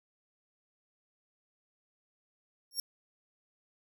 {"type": "tone with exponential growth", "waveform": "25% pulse", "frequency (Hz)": 5530, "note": "F8", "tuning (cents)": -18, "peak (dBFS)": -23, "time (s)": [2.71, 2.8], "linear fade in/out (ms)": 2, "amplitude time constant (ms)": 19, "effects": []}